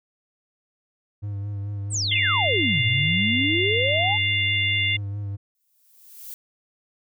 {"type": "tone with vibrato", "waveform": "triangle", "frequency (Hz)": 101.2, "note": "G#2", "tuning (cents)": -44, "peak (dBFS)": -25, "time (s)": [1.22, 5.37], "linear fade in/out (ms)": 20, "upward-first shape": "sine", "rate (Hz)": 4.6, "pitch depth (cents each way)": 31}
{"type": "exponential two-way sweep", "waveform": "sine", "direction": "down then up", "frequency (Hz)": [8930, 110, 888], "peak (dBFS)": -23, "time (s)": [1.9, 4.18], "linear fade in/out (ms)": 50, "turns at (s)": 2.84}
{"type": "harmonic tone", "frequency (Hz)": 698.5, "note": "F5", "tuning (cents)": 0, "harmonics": [3, 4, 5], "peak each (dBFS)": [-23, -25, -27], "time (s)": [2.11, 4.97], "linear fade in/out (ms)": 10}
{"type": "noise with exponential growth", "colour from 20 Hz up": "violet", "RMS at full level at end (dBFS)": -35, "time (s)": [5.55, 6.34], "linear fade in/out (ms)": 0, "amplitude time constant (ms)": 170}
{"effects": []}